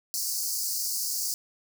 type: high-pass noise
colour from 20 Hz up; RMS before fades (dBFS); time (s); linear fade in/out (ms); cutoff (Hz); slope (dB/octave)
pink; -30; 0.14-1.34; 0; 4500; 96
effects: none